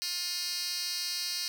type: tone with high-pass filter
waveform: 10% pulse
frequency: 354.6 Hz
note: F4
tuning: 26 cents sharp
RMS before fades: -34 dBFS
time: 0.02-1.48 s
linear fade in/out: 0 ms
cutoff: 4000 Hz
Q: 4.7
effects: none

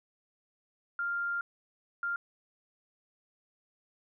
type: tone bursts at uneven times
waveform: sine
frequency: 1396.9 Hz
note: F6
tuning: in tune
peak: -30 dBFS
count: 2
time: 0.99-1.41 / 2.03-2.16 s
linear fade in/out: 2 ms
effects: none

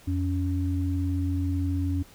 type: tone pair together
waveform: sine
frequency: 87.16 / 280 Hz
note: F2 / C#4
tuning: -3 / +18 cents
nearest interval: octave + minor sixth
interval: 2021 cents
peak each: -25 / -29 dBFS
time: 0.07-2.03 s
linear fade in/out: 10 ms
effects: pink hiss -53 dBFS RMS until 2.14 s

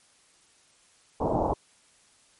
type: low-pass noise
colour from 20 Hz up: white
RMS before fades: -26 dBFS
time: 1.2-1.54 s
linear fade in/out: 10 ms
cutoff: 920 Hz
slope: 48 dB/octave
effects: white hiss -61 dBFS RMS until 2.39 s + MP3 48 kbps

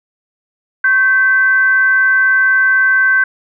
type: tone with frequency modulation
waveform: sine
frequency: 1548 Hz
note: G6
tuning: 22 cents flat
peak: -8 dBFS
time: 0.84-3.24 s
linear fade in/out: 5 ms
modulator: 462 Hz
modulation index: 0.3
effects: none

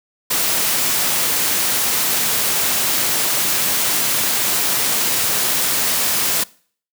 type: noise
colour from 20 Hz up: white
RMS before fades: -18 dBFS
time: 0.3-6.44 s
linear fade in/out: 10 ms
effects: noise-tail reverb RT60 0.5 s tail -23 dB re dry + high-pass 100 Hz 12 dB/octave

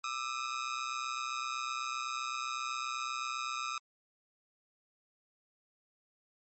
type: ring-modulated tone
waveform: sawtooth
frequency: 1258 Hz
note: D#6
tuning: 19 cents sharp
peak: -28 dBFS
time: 0.04-3.78 s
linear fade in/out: 2 ms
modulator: 63.9 Hz
effects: MP3 32 kbps

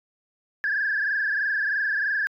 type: tone with frequency modulation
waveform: sine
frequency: 1660 Hz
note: G#6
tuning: 1 cent flat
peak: -21 dBFS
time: 0.64-2.27 s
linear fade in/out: 0 ms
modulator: 23.1 Hz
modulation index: 3.5
effects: tanh soft clip ceiling -17 dBFS

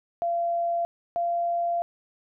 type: tone pair in turn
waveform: sine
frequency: 685 / 688.6 Hz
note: F5 / F5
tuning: -34 / -25 cents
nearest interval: unison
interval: 9 cents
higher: second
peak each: -23 dBFS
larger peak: neither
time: 0.22-0.85 / 1.16-1.82 s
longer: second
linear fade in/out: 0 ms
effects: none

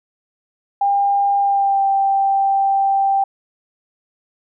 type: tone with pitch glide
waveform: sine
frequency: 801 to 785 Hz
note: G5 to G5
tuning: +37 to +2 cents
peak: -13 dBFS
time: 0.81-3.24 s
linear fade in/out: 5 ms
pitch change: -35 cents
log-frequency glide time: 1.39-1.86 s
effects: none

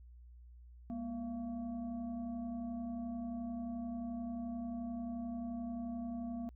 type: tone with frequency modulation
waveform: sine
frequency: 238.7 Hz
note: A#3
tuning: 41 cents sharp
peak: -38 dBFS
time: 0.9-6.49 s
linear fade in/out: 0 ms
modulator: 446 Hz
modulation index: 0.6
effects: added 60 Hz sine -53 dBFS peak until 6.55 s

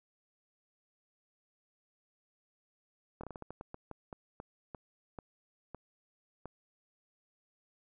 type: slowing click train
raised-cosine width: 1 ms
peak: -29 dBFS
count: 16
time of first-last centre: 3.21-6.457 s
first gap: 25 ms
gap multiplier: 1.27
effects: none

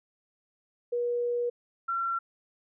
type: tone pair in turn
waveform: sine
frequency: 481.3 / 1361.3 Hz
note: B4 / F6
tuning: -45 / -45 cents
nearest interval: octave + tritone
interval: 1800 cents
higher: second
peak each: -26 / -27 dBFS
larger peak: first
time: 0.92-1.5 / 1.88-2.19 s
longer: first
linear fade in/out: 10 ms
effects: none

